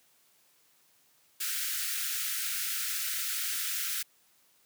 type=high-pass noise; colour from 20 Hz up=white; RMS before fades=-33 dBFS; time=1.4-4.03 s; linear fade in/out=10 ms; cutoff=1300 Hz; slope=96 dB/octave; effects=white hiss -66 dBFS RMS until 4.65 s + high-pass 100 Hz 12 dB/octave